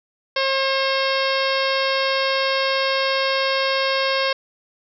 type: harmonic tone with a mistuned harmonic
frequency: 537 Hz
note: C5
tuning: 45 cents sharp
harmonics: 1 / 2 / 3 / 4 / 5 / 6 / 7 / 8 / 9 / 10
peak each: -22 / -25 / -27 / -28 / -29 / -30 / -30 / -31 / -32 / -32 dBFS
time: 0.36-4.33 s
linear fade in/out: 5 ms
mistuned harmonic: 8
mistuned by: +40 cents
effects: none